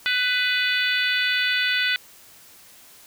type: harmonic tone with a mistuned harmonic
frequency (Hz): 498.1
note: B4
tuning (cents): +15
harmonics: 3 / 4 / 5 / 6 / 7 / 8 / 9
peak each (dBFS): -24 / -26 / -27 / -29 / -27 / -34 / -34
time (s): 0.06-1.96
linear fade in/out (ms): 0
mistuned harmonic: 6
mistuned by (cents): -16
effects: white hiss -49 dBFS RMS until 3.06 s